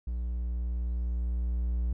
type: tone with level ramp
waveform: triangle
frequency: 59.7 Hz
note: A#1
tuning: 42 cents sharp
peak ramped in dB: -28 to -24 dBFS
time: 0.07-1.93 s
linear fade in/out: 5 ms
effects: none